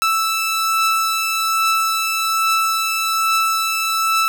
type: beating tone pair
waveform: sawtooth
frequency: 1318.5 / 1319.7 Hz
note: E6 / E6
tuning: 0 / +2 cents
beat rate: 1.2 Hz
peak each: -13 / -21 dBFS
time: 0.02-4.28 s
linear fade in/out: 0 ms
effects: none